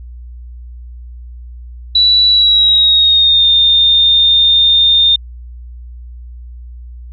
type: tone with pitch glide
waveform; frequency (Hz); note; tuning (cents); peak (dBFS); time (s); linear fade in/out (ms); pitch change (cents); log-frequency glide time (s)
sine; 3942 to 3636; B7 to A#7; -4 to -44; -6; 1.95-5.16; 5; -140; 2.29-3.46
effects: added 60 Hz sine -28 dBFS peak until 7.12 s